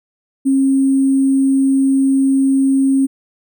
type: tone with sample-and-hold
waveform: sine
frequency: 270 Hz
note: C#4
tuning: 45 cents flat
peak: -10 dBFS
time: 0.45-3.07 s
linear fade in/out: 20 ms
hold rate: 8820 Hz
effects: none